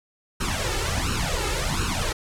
pink noise with flanger, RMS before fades -25 dBFS, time 0.4-2.13 s, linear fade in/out 10 ms, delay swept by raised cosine 0.72 to 2.32 ms, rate 1.4 Hz, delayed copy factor +0.85, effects low-pass 9000 Hz 12 dB/octave

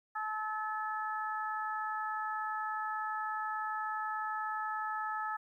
harmonic tone, 431.7 Hz, A4, 33 cents flat, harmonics 2 / 3 / 4, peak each -38 / -37 / -41 dBFS, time 0.15-5.37 s, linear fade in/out 10 ms, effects 12-bit

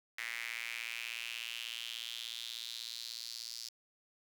sawtooth tone with high-pass filter sweep, 116.54 Hz, A#2, in tune, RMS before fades -43 dBFS, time 0.18-3.69 s, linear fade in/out 5 ms, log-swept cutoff 2000 to 4900 Hz, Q 4.5, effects 10-bit

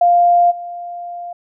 sine tone with level steps, 699 Hz, F5, 1 cent sharp, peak -8 / -25 dBFS, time 0.01-1.33 s, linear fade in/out 5 ms, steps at 0.5 s, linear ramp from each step 20 ms, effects none

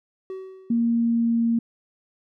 triangle tone with exponential decay, 378.7 Hz, F#4, 40 cents sharp, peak -27 dBFS, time 0.3-1.13 s, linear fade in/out 1 ms, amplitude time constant 180 ms
sine tone with pitch glide, 233.1 to 231.4 Hz, A#3 to A#3, 0 to -13 cents, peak -18 dBFS, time 0.7-1.59 s, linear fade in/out 5 ms, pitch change -13 cents, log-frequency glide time 0.88-1.47 s
effects none

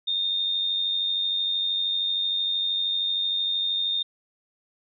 sine tone with amplitude modulation, 3653 Hz, A#7, 36 cents flat, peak -21 dBFS, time 0.07-4.03 s, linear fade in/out 10 ms, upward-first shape sine, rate 93 Hz, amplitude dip 40%, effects none

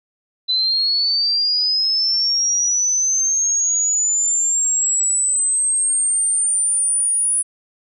sine linear sweep, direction up, 4000 to 9820 Hz, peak -15 dBFS, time 0.48-7.43 s, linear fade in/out 20 ms, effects none

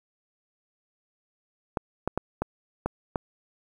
clicks, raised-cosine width 1 ms, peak -12 dBFS, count 6, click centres 1.772 / 2.076 / 2.176 / 2.42 / 2.86 / 3.158 s, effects 8-bit

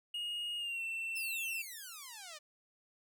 triangle tone with pitch glide, 2866 to 2690 Hz, F7 to E7, +44 to +34 cents, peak -35 dBFS, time 0.14-1.62 s, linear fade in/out 5 ms, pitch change -110 cents, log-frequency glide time 0.58-0.83 s
5% pulse exponential sweep, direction down, 5440 to 581 Hz, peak -35 dBFS, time 1.15-2.39 s, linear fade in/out 20 ms
effects none

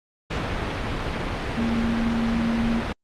sine tone in noise, 230 Hz, A#3, 23 cents flat, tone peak -21 dBFS, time 1.57-2.81 s, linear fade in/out 10 ms, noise pink, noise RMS -26 dBFS, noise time 0.3-2.93 s, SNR +2 dB, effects low-pass 3000 Hz 12 dB/octave + Opus 48 kbps

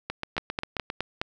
two click trains, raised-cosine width 0.3 ms, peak -11 / -14 dBFS, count 5 / 7, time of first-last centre 0.38-1.215 / 0.1-0.901 s, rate 4.79 / 7.49 Hz, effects none

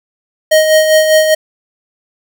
square tone with tremolo, 625 Hz, D#5, 8 cents sharp, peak -5 dBFS, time 0.51-1.35 s, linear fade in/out 10 ms, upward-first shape sine, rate 5 Hz, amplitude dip 50%, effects none

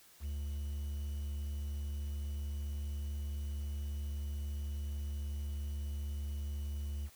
triangle tone with quantisation, 72.2 Hz, D2, 29 cents flat, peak -34 dBFS, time 0.2-7.1 s, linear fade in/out 50 ms, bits 10, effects white hiss -61 dBFS RMS until 7.15 s

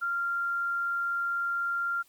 sine tone, 1388 Hz, F6, 11 cents flat, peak -27 dBFS, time 0.01-2.03 s, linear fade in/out 20 ms, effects white hiss -63 dBFS RMS until 2.08 s

